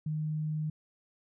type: tone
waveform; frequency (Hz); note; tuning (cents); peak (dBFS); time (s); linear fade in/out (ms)
sine; 154.1; D#3; -16; -30; 0.06-0.7; 5
effects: none